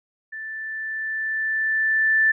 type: tone with level ramp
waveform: sine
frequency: 1763 Hz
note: A6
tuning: 3 cents sharp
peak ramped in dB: -31 to -14 dBFS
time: 0.32-2.32 s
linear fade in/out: 10 ms
effects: none